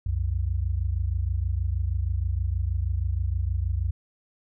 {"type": "tone pair together", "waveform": "sine", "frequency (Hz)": [63.57, 89.9], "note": ["C2", "F#2"], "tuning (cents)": [-49, -49], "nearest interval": "tritone", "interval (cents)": 600, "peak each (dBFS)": -26, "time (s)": [0.06, 3.91], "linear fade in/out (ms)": 5, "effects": []}